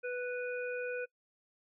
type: harmonic tone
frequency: 493.9 Hz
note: B4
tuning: in tune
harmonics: 1 / 3 / 5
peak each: -36 / -41 / -44 dBFS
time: 0.03-1.06 s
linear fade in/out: 20 ms
effects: noise-tail reverb RT60 0.1 s tail -25 dB re dry